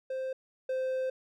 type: tone pair in turn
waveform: triangle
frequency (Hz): 523.3 / 519.7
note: C5 / C5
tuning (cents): 0 / -12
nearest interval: unison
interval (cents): 12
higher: first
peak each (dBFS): -30 / -27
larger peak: second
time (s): 0.1-0.33 / 0.69-1.1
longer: second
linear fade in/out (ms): 5
effects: none